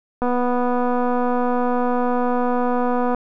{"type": "click train", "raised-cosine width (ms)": 1, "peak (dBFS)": -9, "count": 721, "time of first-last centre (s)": [0.22, 3.147], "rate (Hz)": 246, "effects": []}